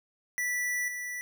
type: tone with level steps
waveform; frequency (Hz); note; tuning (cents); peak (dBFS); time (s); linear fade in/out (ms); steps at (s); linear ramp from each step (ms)
square; 1965; B6; -9; -29 / -35; 0.38-1.21; 0; 0.88; 2
effects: none